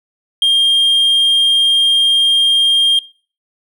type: tone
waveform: triangle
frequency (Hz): 3211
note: G7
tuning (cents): +41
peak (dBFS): -6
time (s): 0.42-2.99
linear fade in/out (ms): 2
effects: noise-tail reverb RT60 0.4 s tail -22 dB re dry + tanh soft clip ceiling -3 dBFS